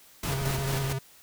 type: noise with tremolo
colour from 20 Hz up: pink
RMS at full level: -32 dBFS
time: 0.23-0.93 s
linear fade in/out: 5 ms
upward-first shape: square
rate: 4.5 Hz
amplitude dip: 40%
type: tone with vibrato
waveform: square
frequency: 135.8 Hz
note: C#3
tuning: 35 cents flat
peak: -29 dBFS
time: 0.28-0.99 s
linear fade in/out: 10 ms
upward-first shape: triangle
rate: 10 Hz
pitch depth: 51 cents each way
type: clicks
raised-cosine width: 5 ms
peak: -22 dBFS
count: 4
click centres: 0.418 / 0.472 / 0.505 / 0.587 s
effects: white hiss -55 dBFS RMS until 1.22 s